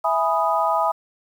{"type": "chord", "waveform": "sine", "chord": "E major seventh", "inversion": "none", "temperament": "equal", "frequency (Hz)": [659.3, 830.6, 987.8, 1244.5], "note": ["E5", "G#5", "B5", "D#6"], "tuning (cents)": [0, 0, 0, 0], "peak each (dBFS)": -23, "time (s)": [0.04, 0.92], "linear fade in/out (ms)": 10, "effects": ["8-bit"]}